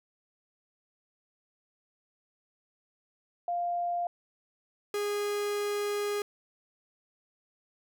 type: tone pair in turn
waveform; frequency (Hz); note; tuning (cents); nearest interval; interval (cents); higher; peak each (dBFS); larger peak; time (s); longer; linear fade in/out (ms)
sine / 45% pulse; 698.5 / 411.6; F5 / G#4; 0 / -16; major sixth; 916; first; -28 / -29; first; 3.48-4.07 / 4.94-6.22; second; 2
effects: none